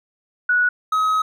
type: tone pair in turn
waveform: sine / triangle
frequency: 1467 / 1271.9 Hz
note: F#6 / D#6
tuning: -15 / +38 cents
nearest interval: major second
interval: 247 cents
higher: first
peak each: -14 dBFS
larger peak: neither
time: 0.49-0.69 / 0.92-1.22 s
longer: second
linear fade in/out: 5 ms
effects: none